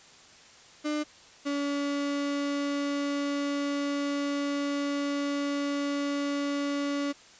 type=tone pair in turn; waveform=35% pulse; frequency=300 / 284.5 Hz; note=D4 / C#4; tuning=+37 / +45 cents; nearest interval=minor second; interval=92 cents; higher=first; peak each=-26 dBFS; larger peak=neither; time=0.84-1.04 / 1.45-7.13 s; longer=second; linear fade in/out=20 ms; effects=white hiss -53 dBFS RMS until 7.39 s + resampled to 16000 Hz